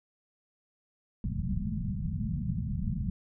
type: low-pass noise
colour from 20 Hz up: white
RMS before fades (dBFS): -32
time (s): 1.24-3.1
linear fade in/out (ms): 2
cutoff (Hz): 220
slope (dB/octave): 96
effects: none